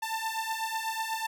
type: beating tone pair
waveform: sawtooth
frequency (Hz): 887 / 895.1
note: A5 / A5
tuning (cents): +14 / +29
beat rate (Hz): 8.1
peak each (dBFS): -30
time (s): 0.02-1.27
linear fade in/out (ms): 10
effects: none